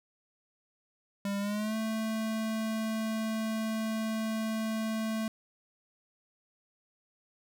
square tone with pitch glide, 200 to 220.6 Hz, G3 to A3, +35 to +5 cents, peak -31 dBFS, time 1.25-5.28 s, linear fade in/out 2 ms, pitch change +170 cents, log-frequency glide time 1.39-1.76 s, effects none

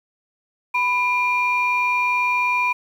sine tone pair together, 992.3 / 2395 Hz, B5 / D7, +8 / +33 cents, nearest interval octave + minor third, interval 1525 cents, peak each -19 dBFS, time 0.74-2.73 s, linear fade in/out 10 ms, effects tanh soft clip ceiling -11 dBFS + 8-bit

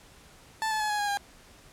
30% pulse tone with pitch steps, 880 / 864.9 / 850 / 835.4 / 821.1 / 807 Hz, A5 / A5 / G#5 / G#5 / G#5 / G#5, 0 / -30 / +40 / +10 / -20 / -50 cents, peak -24 dBFS, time 0.62-1.172 s, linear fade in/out 0 ms, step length 92 ms, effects pink hiss -54 dBFS RMS until 1.72 s + low-pass 11000 Hz 12 dB/octave

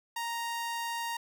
sawtooth tone, 932.3 Hz, A#5, in tune, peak -29 dBFS, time 0.16-1.17 s, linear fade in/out 5 ms, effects none

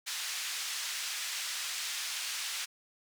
white band-pass noise, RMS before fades -37 dBFS, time 0.06-2.66 s, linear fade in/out 20 ms, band 1600 to 6400 Hz, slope 12 dB/octave, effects none

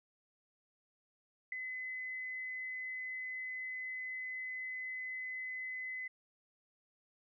sine tone with ADSR envelope, 2026 Hz, B6, 44 cents sharp, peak -33 dBFS, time 1.52-6.08 s, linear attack 4 ms, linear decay 6 ms, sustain -6 dB, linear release 9 ms, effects none

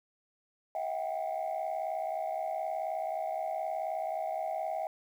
sine tone cluster, 642 / 726 / 785 Hz, E5 / F#5 / G5, -46 / -33 / +2 cents, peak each -34 / -36 / -35 dBFS, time 0.75-4.87 s, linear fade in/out 2 ms, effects tanh soft clip ceiling -27 dBFS + 10-bit

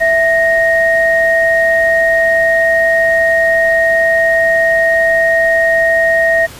sine tone pair together, 660 / 1864.7 Hz, E5 / A#6, +2 / 0 cents, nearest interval octave + tritone, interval 1798 cents, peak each -11 dBFS, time 0-6.47 s, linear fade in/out 20 ms, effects pink hiss -33 dBFS RMS until 6.59 s + resampled to 32000 Hz

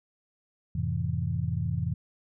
sine chord, F major seventh, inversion none, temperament equal with one note detuned, 87.31 / 107.67 / 130.81 / 164.81 Hz, F2 / A2 / C3 / E3, 0 / -37 / 0 / 0 cents, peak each -32 dBFS, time 0.75-1.94 s, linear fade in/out 5 ms, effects none

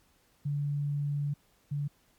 sine tone pair in turn, 144.3 / 144.3 Hz, D3 / D3, -30 / -30 cents, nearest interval unison, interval 0 cents, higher neither, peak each -28 / -29 dBFS, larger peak first, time 0.45-1.34 / 1.71-1.88 s, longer first, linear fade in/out 10 ms, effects pink hiss -67 dBFS RMS until 2.18 s + MP3 96 kbps

